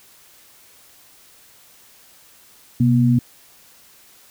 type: tone pair together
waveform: sine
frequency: 127.01 / 240 Hz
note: B2 / B3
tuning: +49 / -49 cents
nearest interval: major seventh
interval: 1102 cents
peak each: -15 dBFS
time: 2.8-3.19 s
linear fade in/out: 5 ms
effects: white hiss -50 dBFS RMS until 4.3 s